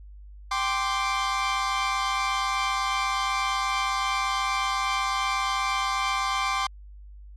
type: chord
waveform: sawtooth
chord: G suspended fourth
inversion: none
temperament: equal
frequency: 784 / 1046.5 / 1174.7 Hz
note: G5 / C6 / D6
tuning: 0 / 0 / 0 cents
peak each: -27 / -24 / -24 dBFS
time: 0.51-6.67 s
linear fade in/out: 5 ms
effects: added 50 Hz sine -42 dBFS peak until 7.36 s + low-pass 6000 Hz 12 dB/octave